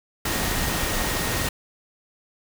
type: tone in noise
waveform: sine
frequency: 1864.7 Hz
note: A#6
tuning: in tune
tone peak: -35 dBFS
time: 0.25-1.49 s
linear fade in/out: 5 ms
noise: pink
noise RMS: -25 dBFS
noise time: 0.25-1.49 s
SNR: -13 dB
effects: none